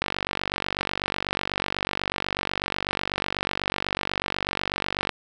click train, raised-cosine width 0.3 ms, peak -8 dBFS, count 245, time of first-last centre 0.02-5.093 s, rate 48.1 Hz, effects none

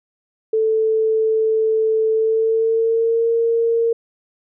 sine tone with pitch glide, 440.5 to 460.8 Hz, A4 to A#4, +2 to -20 cents, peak -14 dBFS, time 0.53-3.93 s, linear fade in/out 5 ms, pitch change +78 cents, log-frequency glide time 2.11-3.3 s, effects none

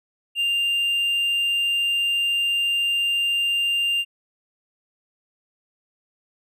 triangle tone with hard clipping, 2794 Hz, F7, in tune, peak -20 dBFS, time 0.35-4.05 s, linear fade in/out 50 ms, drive 5 dB, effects none

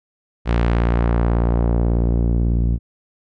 sawtooth tone with low-pass filter sweep, 58.27 Hz, A#1, in tune, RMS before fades -17 dBFS, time 0.45-2.79 s, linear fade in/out 50 ms, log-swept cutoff 3200 to 200 Hz, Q 0.81, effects none

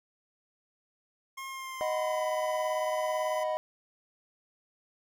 25% pulse tone with pitch glide, 1072 to 1006 Hz, C6 to B5, +42 to +32 cents, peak -34 dBFS, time 1.37-3.44 s, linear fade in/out 10 ms, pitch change -110 cents, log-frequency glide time 1.48-2.26 s
triangle chord, B major, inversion first, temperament equal, 622.3 / 740 / 987.8 Hz, D#5 / F#5 / B5, 0 / 0 / 0 cents, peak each -28 / -34 / -34 dBFS, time 1.81-3.57 s, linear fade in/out 0 ms
effects none

